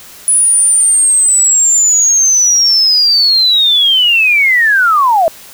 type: linear sweep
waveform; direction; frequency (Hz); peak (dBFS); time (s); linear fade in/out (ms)
sine; down; 9956 to 621; -6; 0.28-5.28; 0
effects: white hiss -35 dBFS RMS until 5.53 s